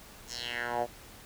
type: tone with band-pass filter sweep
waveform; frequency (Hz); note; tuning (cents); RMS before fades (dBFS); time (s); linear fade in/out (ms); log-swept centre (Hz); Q
10% pulse; 120.2; B2; -46; -34; 0.27-0.87; 50; 7000 to 570; 3.2
effects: pink hiss -51 dBFS RMS until 1.25 s